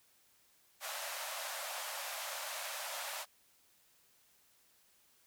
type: band-pass noise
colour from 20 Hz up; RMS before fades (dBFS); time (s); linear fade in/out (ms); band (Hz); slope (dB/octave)
pink; -42; 0.8-3.26; 50; 550 to 16000; 96
effects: white hiss -69 dBFS RMS until 5.26 s